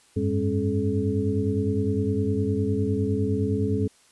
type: tone cluster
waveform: sine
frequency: 94.5 / 104.3 / 202.2 / 271.7 / 429.2 Hz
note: F#2 / G#2 / G#3 / C#4 / A4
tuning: +37 / +8 / -46 / -35 / -43 cents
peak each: -28 dBFS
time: 0.16-3.88 s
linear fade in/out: 10 ms
effects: white hiss -58 dBFS RMS until 4.11 s + resampled to 24000 Hz